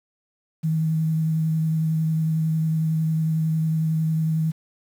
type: tone with vibrato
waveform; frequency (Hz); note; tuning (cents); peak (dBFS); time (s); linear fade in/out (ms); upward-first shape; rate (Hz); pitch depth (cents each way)
sine; 159.2; D#3; +40; -19; 0.63-4.52; 20; sine; 11; 15
effects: 8-bit